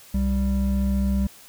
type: tone pair together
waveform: triangle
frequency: 65.41 / 196 Hz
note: C2 / G3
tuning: 0 / 0 cents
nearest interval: octave + perfect fifth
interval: 1900 cents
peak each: -20 dBFS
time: 0.14-1.27 s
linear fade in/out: 5 ms
effects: white hiss -48 dBFS RMS until 1.48 s